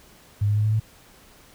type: tone with pitch steps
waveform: sine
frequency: 102.5 / 104.17 / 105.87 / 107.6 / 109.35 Hz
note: G#2 / G#2 / G#2 / A2 / A2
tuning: -22 / +6 / +34 / -38 / -10 cents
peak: -18 dBFS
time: 0.41-0.8 s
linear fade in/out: 10 ms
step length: 78 ms
effects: pink hiss -52 dBFS RMS until 1.54 s